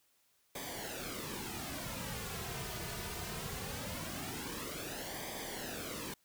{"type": "noise with flanger", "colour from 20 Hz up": "pink", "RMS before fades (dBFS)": -42, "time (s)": [0.55, 6.14], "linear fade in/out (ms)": 5, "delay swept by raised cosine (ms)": [0.72, 3.72], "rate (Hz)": 0.21, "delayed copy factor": -0.7, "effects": ["white hiss -73 dBFS RMS until 6.24 s"]}